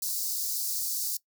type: high-pass noise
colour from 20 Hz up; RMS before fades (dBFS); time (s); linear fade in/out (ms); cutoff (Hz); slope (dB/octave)
white; -31; 0.02-1.17; 5; 4400; 48
effects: noise-tail reverb RT60 0.1 s tail -20 dB re dry